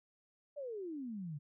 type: exponential sweep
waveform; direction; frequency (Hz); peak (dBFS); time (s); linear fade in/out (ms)
sine; down; 602 to 138.59; -40; 0.56-1.39; 20
effects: none